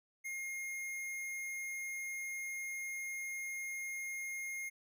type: tone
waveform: square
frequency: 2136 Hz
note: C7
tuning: 35 cents sharp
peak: -40 dBFS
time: 0.24-4.7 s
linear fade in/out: 20 ms
effects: none